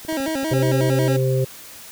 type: click train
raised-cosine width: 2 ms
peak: -24 dBFS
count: 12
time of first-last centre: 0.05-0.89 s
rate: 13.1 Hz
type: tone with vibrato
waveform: 25% pulse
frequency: 293.7 Hz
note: D4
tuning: in tune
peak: -18 dBFS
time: 0.08-1.17 s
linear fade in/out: 10 ms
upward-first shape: square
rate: 5.5 Hz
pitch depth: 140 cents each way
type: harmonic tone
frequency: 130.81 Hz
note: C3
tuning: in tune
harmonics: 1 / 3 / 4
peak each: -18 / -23 / -24 dBFS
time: 0.51-1.45 s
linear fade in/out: 10 ms
effects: white hiss -40 dBFS RMS until 1.91 s